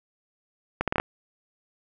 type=accelerating click train; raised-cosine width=0.5 ms; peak=-9 dBFS; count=6; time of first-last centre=0.81-0.999 s; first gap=67 ms; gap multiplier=0.71; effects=none